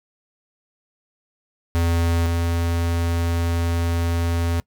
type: tone pair in turn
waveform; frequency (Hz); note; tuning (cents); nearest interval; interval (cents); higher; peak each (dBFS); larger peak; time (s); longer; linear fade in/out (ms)
square; 84.4 / 84.71; E2 / E2; +41 / +48; unison; 7; second; -18 / -20; first; 1.75-2.26 / 2.26-4.6; second; 0
effects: noise-tail reverb RT60 0.1 s tail -23 dB re dry